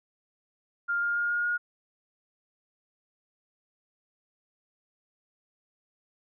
sine tone with pitch steps, 1402 / 1410.1 / 1418.3 / 1426.5 / 1434.8 Hz, F6 / F6 / F6 / F6 / F6, +6 / +16 / +26 / +36 / +46 cents, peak -25 dBFS, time 0.88-1.58 s, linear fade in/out 20 ms, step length 140 ms, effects none

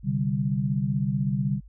sine chord, C suspended second, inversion none, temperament equal, 130.81 / 146.83 / 196 Hz, C3 / D3 / G3, 0 / 0 / 0 cents, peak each -27 dBFS, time 0.03-1.61 s, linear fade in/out 50 ms, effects added 50 Hz sine -45 dBFS peak until 1.68 s

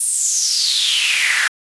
pink noise with high-pass filter sweep, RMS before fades -17 dBFS, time 0-1.48 s, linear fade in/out 5 ms, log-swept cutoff 9700 to 1600 Hz, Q 5.7, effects resampled to 24000 Hz

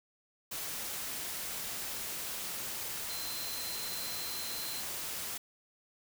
sine tone in noise, 4100 Hz, C8, 36 cents flat, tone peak -42 dBFS, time 3.09-4.81 s, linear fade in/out 10 ms, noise white, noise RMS -39 dBFS, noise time 0.51-5.38 s, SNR -6 dB, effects none

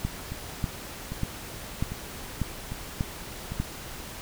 two click trains, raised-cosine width 5 ms, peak -21 / -14 dBFS, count 5 / 7, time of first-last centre 0.32-3.52 / 0.05-3.6 s, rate 1.25 / 1.69 Hz, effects pink hiss -40 dBFS RMS until 4.21 s

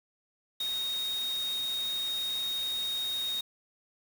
sine tone in noise, 3729 Hz, A#7, in tune, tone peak -30 dBFS, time 0.6-3.41 s, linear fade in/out 5 ms, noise white, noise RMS -43 dBFS, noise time 0.6-3.41 s, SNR +10 dB, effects none

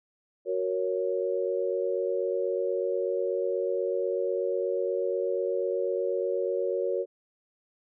sine chord, F# major, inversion none, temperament equal, 370 / 466.2 / 554.4 Hz, F#4 / A#4 / C#5, 0 / 0 / 0 cents, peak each -30 dBFS, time 0.45-7.06 s, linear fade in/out 50 ms, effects none

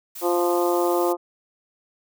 blue noise, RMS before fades -36 dBFS, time 0.15-1.13 s, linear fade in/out 10 ms
harmonic tone, 174.7 Hz, F3, 1 cent sharp, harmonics 2 / 3 / 4 / 5 / 6 / 7, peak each -21 / -25 / -27 / -29 / -31 / -32 dBFS, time 0.21-1.17 s, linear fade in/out 50 ms
effects none

